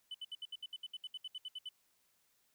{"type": "tone bursts", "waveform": "sine", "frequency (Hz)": 3002, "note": "F#7", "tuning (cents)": 24, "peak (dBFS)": -39, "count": 16, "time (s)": [0.11, 1.69], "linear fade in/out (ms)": 5, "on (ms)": 35, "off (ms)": 68, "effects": ["tanh soft clip ceiling -39 dBFS", "white hiss -75 dBFS RMS until 2.54 s"]}